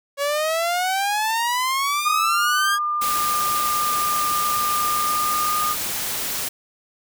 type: exponential sweep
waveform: sawtooth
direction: up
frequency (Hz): 557 to 1648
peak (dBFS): -16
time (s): 0.17-2.79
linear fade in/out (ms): 50
type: tone with pitch glide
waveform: sine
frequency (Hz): 1202 to 1220.9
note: D6 to D#6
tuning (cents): +40 to -33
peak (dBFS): -20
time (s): 1.99-5.76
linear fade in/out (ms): 50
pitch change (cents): +27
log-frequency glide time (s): 4.78-5.64
type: noise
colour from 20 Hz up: white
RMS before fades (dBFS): -26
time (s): 3.01-6.49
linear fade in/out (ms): 10
effects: none